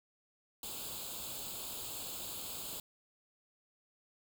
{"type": "noise with comb filter", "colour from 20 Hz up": "white", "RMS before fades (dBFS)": -43, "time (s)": [0.63, 2.8], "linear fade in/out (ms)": 2, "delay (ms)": 0.26, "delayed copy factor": 0.8, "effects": []}